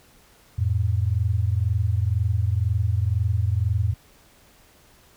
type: tone pair together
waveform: sine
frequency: 87.5 / 109.51 Hz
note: F2 / A2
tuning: +4 / -8 cents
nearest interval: major third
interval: 388 cents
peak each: -22 dBFS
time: 0.58-3.94 s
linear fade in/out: 10 ms
effects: pink hiss -55 dBFS RMS until 5.16 s